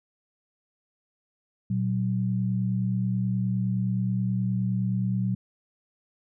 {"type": "tone pair together", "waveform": "sine", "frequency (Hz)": [118.37, 187.9], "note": ["A#2", "F#3"], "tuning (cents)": [27, 27], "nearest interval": "minor sixth", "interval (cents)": 800, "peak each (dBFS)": [-26, -26], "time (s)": [1.7, 5.35], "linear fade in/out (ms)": 5, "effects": []}